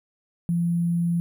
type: tone with sample-and-hold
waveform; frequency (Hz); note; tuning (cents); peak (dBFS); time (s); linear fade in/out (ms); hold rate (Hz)
sine; 171.1; F3; -35; -20; 0.49-1.2; 0; 11025
effects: none